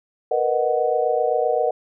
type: chord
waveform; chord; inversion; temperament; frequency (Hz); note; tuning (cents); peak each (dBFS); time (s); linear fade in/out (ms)
sine; B major seventh; third; equal with one note detuned; 466.2 / 493.9 / 616.5 / 740; A#4 / B4 / D#5 / F#5; 0 / 0 / -16 / 0; -23; 0.31-1.71; 5
effects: none